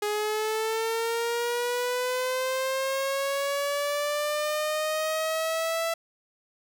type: linear sweep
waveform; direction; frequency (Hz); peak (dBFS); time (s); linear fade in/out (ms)
sawtooth; up; 415.3 to 665; -22; 0.02-5.94; 5
effects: none